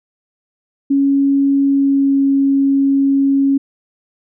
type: tone with pitch glide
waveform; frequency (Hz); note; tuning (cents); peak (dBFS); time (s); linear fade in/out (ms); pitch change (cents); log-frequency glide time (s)
sine; 277.2 to 275.1; C#4 to C#4; 0 to -13; -10; 0.9-3.58; 10; -13; 1.62-2.22
effects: none